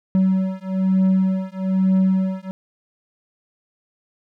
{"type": "beating tone pair", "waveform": "triangle", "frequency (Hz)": [188.5, 189.6], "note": ["F#3", "F#3"], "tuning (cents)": [32, 43], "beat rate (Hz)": 1.1, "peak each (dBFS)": -17, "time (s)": [0.15, 2.51], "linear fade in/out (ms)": 0, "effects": []}